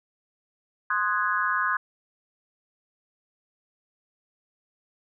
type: chord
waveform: sine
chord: Ab dominant seventh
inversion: first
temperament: equal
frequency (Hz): 1046.5 / 1244.5 / 1480 / 1661.2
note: C6 / Eb6 / Gb6 / Ab6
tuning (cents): 0 / 0 / 0 / 0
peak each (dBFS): -28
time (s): 0.9-1.77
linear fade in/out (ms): 5
effects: none